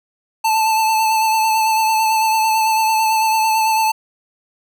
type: tone with vibrato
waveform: square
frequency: 880 Hz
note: A5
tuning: in tune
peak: -14 dBFS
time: 0.44-3.92 s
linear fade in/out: 10 ms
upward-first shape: sine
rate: 9 Hz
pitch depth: 23 cents each way
effects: none